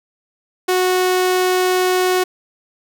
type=tone; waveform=sawtooth; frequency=367.4 Hz; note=F#4; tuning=12 cents flat; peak=-10 dBFS; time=0.68-2.24 s; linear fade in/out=10 ms; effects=none